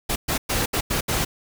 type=noise bursts at uneven times; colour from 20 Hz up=pink; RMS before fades=-23 dBFS; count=6; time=0.09-0.16 / 0.28-0.38 / 0.49-0.66 / 0.73-0.81 / 0.9-1.01 / 1.08-1.25 s; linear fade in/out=10 ms; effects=none